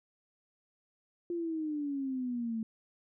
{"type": "exponential sweep", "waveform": "sine", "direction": "down", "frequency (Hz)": [349.2, 220], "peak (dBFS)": -32, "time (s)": [1.3, 2.63], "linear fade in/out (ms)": 2, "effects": []}